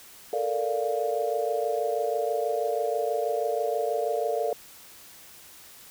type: chord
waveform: sine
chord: Bb major seventh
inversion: third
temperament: equal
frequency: 440 / 466.2 / 587.3 / 698.5 Hz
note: A4 / Bb4 / D5 / F5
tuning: 0 / 0 / 0 / 0 cents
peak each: -30 dBFS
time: 0.33-4.53 s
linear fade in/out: 2 ms
effects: white hiss -49 dBFS RMS until 5.9 s